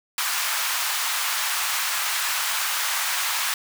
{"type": "high-pass noise", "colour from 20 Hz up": "pink", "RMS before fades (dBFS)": -25, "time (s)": [0.18, 3.54], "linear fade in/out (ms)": 2, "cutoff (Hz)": 980, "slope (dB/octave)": 24, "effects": []}